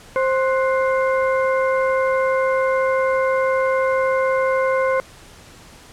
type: harmonic tone with a mistuned harmonic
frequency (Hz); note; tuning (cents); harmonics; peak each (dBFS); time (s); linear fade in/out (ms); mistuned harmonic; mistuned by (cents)
526; C5; +9; 1 / 2 / 3 / 4; -17 / -23 / -27 / -29; 0.16-5; 0; 3; -110
effects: pink hiss -44 dBFS RMS until 5.92 s + low-pass 10000 Hz 12 dB/octave